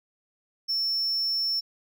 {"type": "tone", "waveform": "triangle", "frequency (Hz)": 5400, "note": "E8", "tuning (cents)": 41, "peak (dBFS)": -23, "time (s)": [0.68, 1.61], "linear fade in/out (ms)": 20, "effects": []}